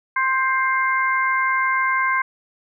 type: harmonic tone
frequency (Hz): 526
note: C5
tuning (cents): +9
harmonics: 2 / 3 / 4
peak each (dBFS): -20 / -22 / -23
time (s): 0.16-2.22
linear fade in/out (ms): 5
effects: none